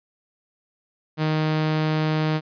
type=tone; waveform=sawtooth; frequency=155.56 Hz; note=D#3; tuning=in tune; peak=-16 dBFS; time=1.17-2.41 s; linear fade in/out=50 ms; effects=resampled to 11025 Hz